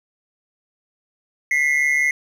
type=tone pair together; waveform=triangle; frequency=1989 / 2134 Hz; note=B6 / C7; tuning=+12 / +34 cents; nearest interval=minor second; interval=122 cents; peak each=-17 dBFS; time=1.51-2.11 s; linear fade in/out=2 ms; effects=none